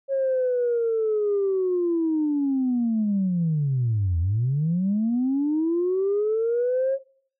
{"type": "linear two-way sweep", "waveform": "sine", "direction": "down then up", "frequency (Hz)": [548, 81.2, 548], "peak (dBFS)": -19, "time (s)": [0.08, 6.99], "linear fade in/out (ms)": 50, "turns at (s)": 4.19, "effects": ["noise-tail reverb RT60 0.6 s tail -24 dB re dry", "tanh soft clip ceiling -16 dBFS"]}